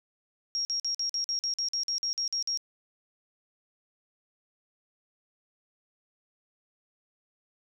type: tone bursts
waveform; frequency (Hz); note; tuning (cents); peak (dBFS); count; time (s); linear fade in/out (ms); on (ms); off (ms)
sine; 5588; F8; 0; -27; 14; 0.55-2.574; 0; 100; 48
effects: none